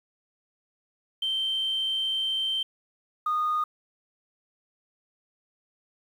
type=tone pair in turn; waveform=sine; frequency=3122 / 1231.1 Hz; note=G7 / D#6; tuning=-8 / -19 cents; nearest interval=octave + major third; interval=1611 cents; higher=first; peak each=-24 / -22 dBFS; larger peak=second; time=1.22-2.63 / 3.26-3.64 s; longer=first; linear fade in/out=5 ms; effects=tanh soft clip ceiling -20 dBFS + 9-bit